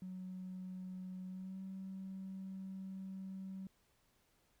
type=tone with pitch glide; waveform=triangle; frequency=185 to 190.75 Hz; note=F#3 to G3; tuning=0 to -47 cents; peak=-40 dBFS; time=0.02-3.67 s; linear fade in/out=2 ms; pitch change=+53 cents; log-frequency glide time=1.28-1.6 s; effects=tanh soft clip ceiling -41 dBFS + pink hiss -75 dBFS RMS until 4.6 s